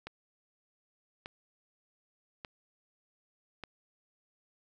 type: click train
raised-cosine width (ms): 0.3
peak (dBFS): -25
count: 4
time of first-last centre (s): 0.07-3.637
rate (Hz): 0.841
effects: none